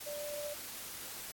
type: tone in noise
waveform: sine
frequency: 587.3 Hz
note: D5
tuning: in tune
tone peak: -39 dBFS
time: 0.06-0.54 s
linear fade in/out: 10 ms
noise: white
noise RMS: -45 dBFS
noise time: 0-1.32 s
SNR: +3 dB
effects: AAC 64 kbps